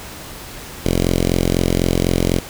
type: tone with notch filter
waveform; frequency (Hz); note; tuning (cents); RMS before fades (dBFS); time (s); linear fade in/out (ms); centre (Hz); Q
5% pulse; 44; F1; +14; -17; 0.84-2.4; 20; 1300; 0.67
effects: pink hiss -34 dBFS RMS until 2.49 s